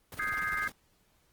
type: noise with tremolo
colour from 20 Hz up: pink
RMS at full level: -43 dBFS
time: 0.12-0.72 s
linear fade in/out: 2 ms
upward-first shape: square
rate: 20 Hz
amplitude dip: 65%
type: chord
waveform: sine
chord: Ab major seventh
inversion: second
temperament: equal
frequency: 1244.5 / 1568 / 1661.2 / 2093 Hz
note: Eb6 / G6 / Ab6 / C7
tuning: 0 / 0 / 0 / 0 cents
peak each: -35 dBFS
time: 0.19-0.68 s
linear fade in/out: 5 ms
effects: pink hiss -69 dBFS RMS until 1.32 s + Opus 24 kbps